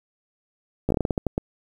slowing click train, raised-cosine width 2 ms, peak -9 dBFS, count 11, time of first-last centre 0.89-1.379 s, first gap 14 ms, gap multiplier 1.26, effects 8-bit

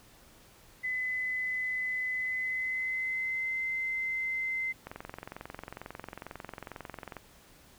sine tone with pitch glide, 2016 to 2069 Hz, B6 to C7, +35 to -20 cents, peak -30 dBFS, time 0.83-4.73 s, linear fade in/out 20 ms, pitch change +45 cents, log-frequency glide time 2.12-3.61 s
click train, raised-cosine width 0.5 ms, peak -25 dBFS, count 52, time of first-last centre 4.87-7.167 s, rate 22.2 Hz
effects pink hiss -58 dBFS RMS until 7.78 s

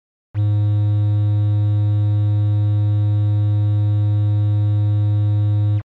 triangle tone with quantisation, 104 Hz, G#2, 3 cents sharp, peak -11 dBFS, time 0.34-5.82 s, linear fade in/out 50 ms, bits 6, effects low-pass 2000 Hz 12 dB/octave + MP3 64 kbps

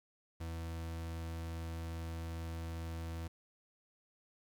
40% pulse tone, 82.41 Hz, E2, in tune, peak -39 dBFS, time 0.4-3.28 s, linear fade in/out 10 ms, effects 11-bit

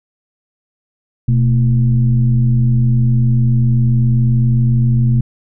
sine tone with frequency modulation, 123.47 Hz, B2, in tune, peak -9 dBFS, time 1.28-5.21 s, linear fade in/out 5 ms, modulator 99.7 Hz, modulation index 0.62, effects none

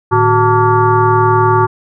sine tone with frequency modulation, 630 Hz, D#5, 21 cents sharp, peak -7 dBFS, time 0.11-1.67 s, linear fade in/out 20 ms, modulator 260 Hz, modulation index 2.4, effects none

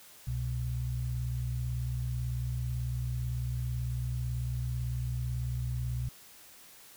sine tone pair together, 65.41 / 123.48 Hz, C2 / B2, 0 / 0 cents, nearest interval major seventh, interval 1100 cents, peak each -35 / -32 dBFS, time 0.27-6.09 s, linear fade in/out 5 ms, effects white hiss -54 dBFS RMS until 6.96 s

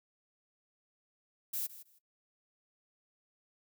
violet noise with echo, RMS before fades -36 dBFS, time 1.53-1.67 s, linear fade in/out 10 ms, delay 160 ms, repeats 2, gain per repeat -15 dB, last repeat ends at 1.99 s, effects noise-tail reverb RT60 0.1 s tail -17 dB re dry

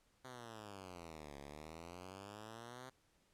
5% pulse exponential two-way sweep, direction down then up, 131.5 to 69.5 to 131.5 Hz, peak -39 dBFS, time 0.24-2.9 s, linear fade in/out 10 ms, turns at 1.38 s, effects pink hiss -75 dBFS RMS until 3.33 s + low-pass 11000 Hz 12 dB/octave

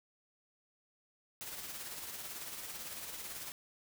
white noise with tremolo, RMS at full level -43 dBFS, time 1.41-3.52 s, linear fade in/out 0 ms, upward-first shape sine, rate 18 Hz, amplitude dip 40%, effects none

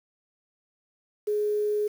sine tone with quantisation, 418.8 Hz, G#4, 15 cents sharp, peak -23 dBFS, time 1.27-1.88 s, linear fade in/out 10 ms, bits 8, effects none

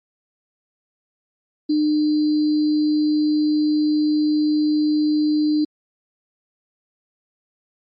sine tone with sample-and-hold, 302.5 Hz, D#4, 49 cents flat, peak -15 dBFS, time 1.69-5.65 s, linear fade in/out 10 ms, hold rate 4410 Hz, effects MP3 32 kbps

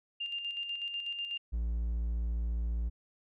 sine tone with tremolo, 2800 Hz, F7, 4 cents sharp, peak -33 dBFS, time 0.2-1.38 s, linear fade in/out 10 ms, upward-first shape square, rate 8.1 Hz, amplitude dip 45%
triangle tone, 57.3 Hz, A#1, 29 cents flat, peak -28 dBFS, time 1.52-2.9 s, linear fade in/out 20 ms
effects none

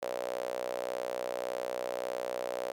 sawtooth tone with high-pass filter, 61.74 Hz, B1, in tune, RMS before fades -36 dBFS, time 0.02-2.72 s, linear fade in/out 5 ms, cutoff 550 Hz, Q 6.3, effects none

